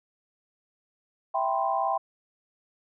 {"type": "chord", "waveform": "sine", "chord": "C major seventh", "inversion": "first", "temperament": "equal", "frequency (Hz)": [659.3, 784, 987.8, 1046.5], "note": ["E5", "G5", "B5", "C6"], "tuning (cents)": [0, 0, 0, 0], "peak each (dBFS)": [-30, -27, -32, -30], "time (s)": [1.34, 1.98], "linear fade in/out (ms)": 10, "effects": []}